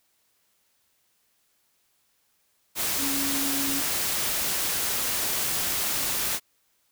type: tone in noise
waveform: sine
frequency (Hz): 277.2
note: C#4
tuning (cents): 0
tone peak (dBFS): -30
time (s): 2.98-3.83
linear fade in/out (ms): 50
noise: white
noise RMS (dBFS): -27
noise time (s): 2.75-6.4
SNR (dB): -6
effects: white hiss -69 dBFS RMS until 6.91 s